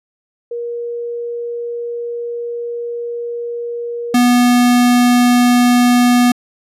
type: tone pair in turn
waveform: sine / square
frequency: 473.7 / 244.5 Hz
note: A#4 / B3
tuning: +28 / -17 cents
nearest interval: major seventh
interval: 1145 cents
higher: first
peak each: -20 / -9 dBFS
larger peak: second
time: 0.51-4.14 / 4.14-6.32 s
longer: first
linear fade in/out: 5 ms
effects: resampled to 32000 Hz